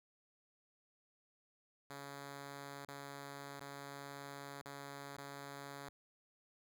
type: tone with dropouts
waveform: 5% pulse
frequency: 140.6 Hz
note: C#3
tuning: 25 cents sharp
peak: -36 dBFS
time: 1.9-5.89 s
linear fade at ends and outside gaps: 2 ms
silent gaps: 2.85-2.884 / 3.595-3.607 / 4.615-4.658 / 5.166-5.18 s
effects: none